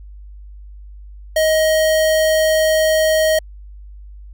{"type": "tone", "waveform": "square", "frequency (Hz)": 629, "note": "D#5", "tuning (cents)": 19, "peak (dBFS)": -13, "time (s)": [1.36, 3.39], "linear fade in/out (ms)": 5, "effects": ["added 50 Hz sine -34 dBFS peak until 4.33 s"]}